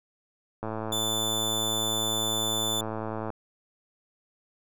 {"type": "click train", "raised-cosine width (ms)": 1, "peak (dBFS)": -19, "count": 295, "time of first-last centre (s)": [0.63, 3.303], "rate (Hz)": 110}
{"type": "tone", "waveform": "sawtooth", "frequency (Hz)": 3520, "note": "A7", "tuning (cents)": 0, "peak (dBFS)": -24, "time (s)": [0.92, 2.81], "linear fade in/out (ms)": 5}
{"effects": []}